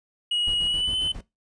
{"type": "tone with pitch glide", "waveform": "triangle", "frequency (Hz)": [2900, 3037], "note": ["F#7", "F#7"], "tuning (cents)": [-35, 44], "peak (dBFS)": -21, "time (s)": [0.31, 1.12], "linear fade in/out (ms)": 5, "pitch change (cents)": 79, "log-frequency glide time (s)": [0.66, 0.95]}
{"type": "noise with tremolo", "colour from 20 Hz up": "brown", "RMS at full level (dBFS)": -36, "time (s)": [0.47, 1.21], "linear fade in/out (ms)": 5, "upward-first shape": "square", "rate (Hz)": 7.4, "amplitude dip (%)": 70}
{"effects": ["noise-tail reverb RT60 0.2 s tail -19 dB re dry", "resampled to 22050 Hz"]}